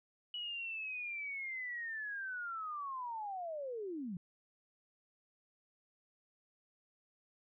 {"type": "linear sweep", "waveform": "sine", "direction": "down", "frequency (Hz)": [2943, 164.7], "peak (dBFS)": -39, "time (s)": [0.34, 4.17], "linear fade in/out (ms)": 2, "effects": []}